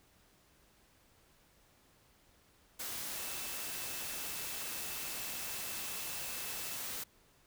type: tone in noise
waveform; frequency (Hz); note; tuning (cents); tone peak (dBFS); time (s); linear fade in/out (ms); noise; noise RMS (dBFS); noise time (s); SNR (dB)
sine; 2637; E7; 0; -52; 3.16-6.77; 10; white; -41; 2.79-7.04; -14
effects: pink hiss -67 dBFS RMS until 7.46 s